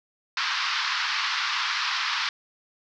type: band-pass noise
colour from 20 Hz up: pink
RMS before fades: -27 dBFS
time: 0.37-2.29 s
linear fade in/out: 2 ms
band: 1000 to 5300 Hz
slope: 48 dB/octave
effects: none